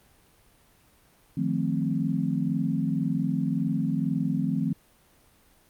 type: chord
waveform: sine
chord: F dominant seventh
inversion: third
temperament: equal with one note detuned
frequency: 155.56 / 177.36 / 220 / 261.6 Hz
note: Eb3 / F3 / A3 / C4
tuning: 0 / +27 / 0 / 0 cents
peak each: -29 / -29 / -30 / -29 dBFS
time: 1.37-4.73 s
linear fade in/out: 5 ms
effects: pink hiss -60 dBFS RMS until 5.69 s + Opus 32 kbps